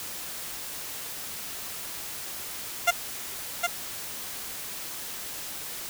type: tone with echo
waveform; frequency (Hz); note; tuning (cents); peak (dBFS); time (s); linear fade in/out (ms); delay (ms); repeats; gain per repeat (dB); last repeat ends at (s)
15% pulse; 696; F5; -6; -11; 2.87-2.91; 10; 760; 1; -5; 3.67
effects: white hiss -37 dBFS RMS until 5.89 s